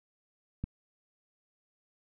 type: click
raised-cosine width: 5 ms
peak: -21 dBFS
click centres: 0.64 s
effects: none